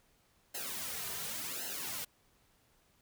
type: noise with flanger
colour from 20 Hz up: white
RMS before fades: -40 dBFS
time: 0.54-2.05 s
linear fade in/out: 10 ms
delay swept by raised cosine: 0.85 to 3.65 ms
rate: 0.9 Hz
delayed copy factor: -1
effects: pink hiss -70 dBFS RMS until 3.01 s